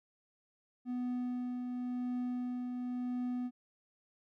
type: tone with tremolo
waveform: triangle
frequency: 247.8 Hz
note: B3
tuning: 6 cents sharp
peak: -31 dBFS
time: 0.85-3.51 s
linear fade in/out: 50 ms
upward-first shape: triangle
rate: 0.94 Hz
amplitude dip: 35%
effects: none